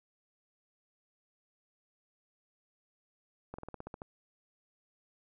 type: slowing click train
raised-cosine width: 1 ms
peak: -28 dBFS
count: 9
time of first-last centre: 3.54-4.019 s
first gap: 45 ms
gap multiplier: 1.08
effects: none